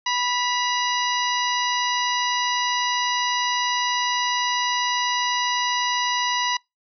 harmonic tone with a mistuned harmonic, 984 Hz, B5, 7 cents flat, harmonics 1 / 2 / 3 / 4 / 5 / 6, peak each -24 / -27 / -29 / -30 / -31 / -32 dBFS, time 0.06-6.57 s, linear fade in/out 5 ms, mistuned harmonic 3, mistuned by -55 cents, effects noise-tail reverb RT60 0.2 s tail -25 dB re dry

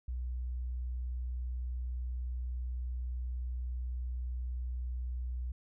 sine tone, 61.74 Hz, B1, in tune, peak -34 dBFS, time 0.08-5.52 s, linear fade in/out 5 ms, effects none

